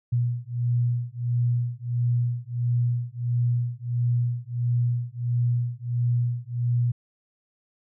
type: beating tone pair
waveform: sine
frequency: 120 / 121.5 Hz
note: B2 / B2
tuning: -49 / -28 cents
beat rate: 1.5 Hz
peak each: -25 dBFS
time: 0.12-6.92 s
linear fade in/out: 10 ms
effects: none